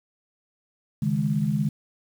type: chord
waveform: sine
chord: C# suspended second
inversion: none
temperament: equal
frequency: 138.59 / 155.56 / 207.7 Hz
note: C#3 / D#3 / G#3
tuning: 0 / 0 / 0 cents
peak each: -27 / -25 / -25 dBFS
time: 1.02-1.69 s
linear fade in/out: 5 ms
effects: 8-bit